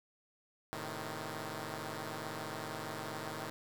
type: chord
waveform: 5% pulse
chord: A diminished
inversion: none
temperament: equal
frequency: 110 / 130.81 / 155.56 Hz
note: A2 / C3 / Eb3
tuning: 0 / 0 / 0 cents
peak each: -33 / -36 / -32 dBFS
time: 0.73-3.5 s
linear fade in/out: 0 ms
effects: 9-bit